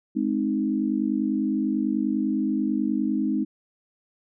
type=chord; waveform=sine; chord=Ab major; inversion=none; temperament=equal with one note detuned; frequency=211 / 261.6 / 311.1 Hz; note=Ab3 / C4 / Eb4; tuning=+28 / 0 / 0 cents; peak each=-26 dBFS; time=0.15-3.45 s; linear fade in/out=20 ms; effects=none